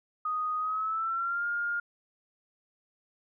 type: tone with pitch glide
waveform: sine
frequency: 1244.5 to 1413.1 Hz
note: D#6 to F6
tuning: 0 to +20 cents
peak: -28 dBFS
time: 0.25-1.8 s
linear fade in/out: 5 ms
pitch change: +220 cents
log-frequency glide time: 0.58-1.46 s
effects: none